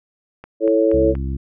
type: click train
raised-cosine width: 0.5 ms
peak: -21 dBFS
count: 4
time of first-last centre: 0.44-1.153 s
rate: 4.21 Hz
type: chord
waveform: sine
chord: A major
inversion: second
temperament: equal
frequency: 329.6 / 440 / 554.4 Hz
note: E4 / A4 / C#5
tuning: 0 / 0 / 0 cents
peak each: -17 dBFS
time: 0.6-1.15 s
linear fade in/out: 50 ms
type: harmonic tone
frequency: 67 Hz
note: C2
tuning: 42 cents sharp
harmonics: 1 / 2 / 3 / 4 / 5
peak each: -22 / -28 / -32 / -34 / -36 dBFS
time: 0.93-1.37 s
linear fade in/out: 10 ms
effects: none